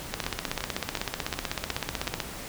two click trains, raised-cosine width 0.2 ms, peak -14 / -10 dBFS, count 6 / 34, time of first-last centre 0.24-2.072 / 0.14-2.203 s, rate 2.73 / 16 Hz, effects pink hiss -39 dBFS RMS until 2.48 s

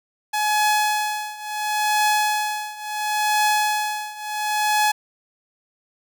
sawtooth tone with tremolo, 846 Hz, G#5, 32 cents sharp, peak -12 dBFS, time 0.33-4.92 s, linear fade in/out 10 ms, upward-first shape triangle, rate 0.72 Hz, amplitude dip 90%, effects none

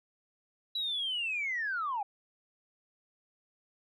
sine linear sweep, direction down, 3951 to 774 Hz, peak -30 dBFS, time 0.75-2.03 s, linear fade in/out 5 ms, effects tanh soft clip ceiling -26 dBFS

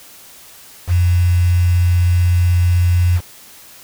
sine tone with quantisation, 88.4 Hz, F2, 22 cents sharp, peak -10 dBFS, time 0.87-3.21 s, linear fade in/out 50 ms, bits 5, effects white hiss -41 dBFS RMS until 3.83 s

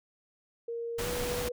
sine tone with pitch glide, 466.2 to 488.2 Hz, A#4 to B4, 0 to -20 cents, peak -33 dBFS, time 0.68-1.52 s, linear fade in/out 5 ms, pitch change +80 cents, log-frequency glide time 1-1.06 s
pink noise, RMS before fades -35 dBFS, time 0.98-1.49 s, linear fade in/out 10 ms
effects none

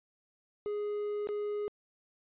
triangle tone with dropouts, 415.3 Hz, G#4, in tune, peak -30 dBFS, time 0.66-1.68 s, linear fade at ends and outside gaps 0 ms, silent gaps 1.272-1.289 s, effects resampled to 8000 Hz

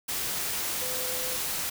sine tone in noise, 507 Hz, B4, 45 cents sharp, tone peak -38 dBFS, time 0.81-1.37 s, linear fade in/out 10 ms, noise white, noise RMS -31 dBFS, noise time 0.08-1.7 s, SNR -10 dB, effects none

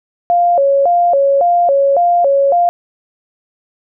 sine tone with vibrato, 622.3 Hz, D#5, in tune, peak -8 dBFS, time 0.3-2.69 s, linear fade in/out 0 ms, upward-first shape square, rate 1.8 Hz, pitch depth 200 cents each way, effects none

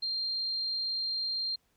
sine tone, 4186 Hz, C8, in tune, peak -30 dBFS, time 0.02-1.56 s, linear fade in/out 10 ms, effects pink hiss -73 dBFS RMS until 1.76 s

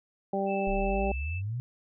harmonic tone, 196 Hz, G3, in tune, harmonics 1 / 2 / 3 / 4, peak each -32 / -32 / -32 / -32 dBFS, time 0.33-1.12 s, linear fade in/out 5 ms
sine tone, 2637 Hz, E7, in tune, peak -38 dBFS, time 0.46-1.42 s, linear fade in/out 50 ms
sine exponential sweep, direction up, 31.09 to 128.1 Hz, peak -30 dBFS, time 0.67-1.6 s, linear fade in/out 0 ms
effects none

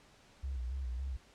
sine tone with vibrato, 64.1 Hz, C2, 35 cents flat, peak -35 dBFS, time 0.43-1.17 s, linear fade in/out 10 ms, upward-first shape square, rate 3.6 Hz, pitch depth 83 cents each way, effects pink hiss -62 dBFS RMS until 1.34 s + low-pass 7000 Hz 12 dB/octave

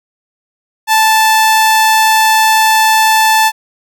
sawtooth tone, 878 Hz, A5, 4 cents flat, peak -3 dBFS, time 0.87-3.52 s, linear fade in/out 50 ms, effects none

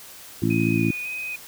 harmonic tone, 55.9 Hz, A1, 28 cents sharp, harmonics 2 / 3 / 4 / 5 / 6, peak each -25 / -25 / -25 / -25 / -25 dBFS, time 0.42-0.91 s, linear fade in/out 5 ms
sine tone with vibrato, 2489 Hz, D#7, in tune, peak -28 dBFS, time 0.5-1.36 s, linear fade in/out 5 ms, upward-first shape square, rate 1.8 Hz, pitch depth 14 cents each way
effects white hiss -43 dBFS RMS until 1.47 s

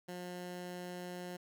15% pulse tone, 178.7 Hz, F3, 40 cents sharp, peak -36 dBFS, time 0.08-1.37 s, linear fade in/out 10 ms, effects none

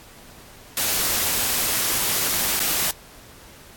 white noise with dropouts, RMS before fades -22 dBFS, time 0.77-2.91 s, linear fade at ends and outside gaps 2 ms, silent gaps 2.595-2.6 s, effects pink hiss -46 dBFS RMS until 3.76 s + AAC 64 kbps

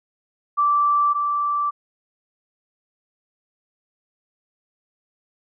sine tone pair in turn, 1167 / 1167 Hz, D6 / D6, -11 / -11 cents, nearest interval unison, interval 0 cents, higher neither, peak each -15 / -19 dBFS, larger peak first, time 0.57-1.14 / 1.14-1.71 s, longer neither, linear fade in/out 20 ms, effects none

